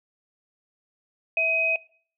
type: tone pair together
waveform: sine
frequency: 655 / 2521 Hz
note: E5 / D#7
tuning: -11 / +22 cents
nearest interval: octave + major seventh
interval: 2333 cents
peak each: -28 / -20 dBFS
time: 1.37-1.76 s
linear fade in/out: 2 ms
effects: noise-tail reverb RT60 0.5 s tail -22 dB re dry